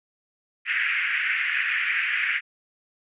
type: band-pass noise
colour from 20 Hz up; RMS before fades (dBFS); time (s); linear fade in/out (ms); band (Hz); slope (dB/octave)
pink; -25; 0.65-2.41; 50; 1600 to 2600; 48
effects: resampled to 8000 Hz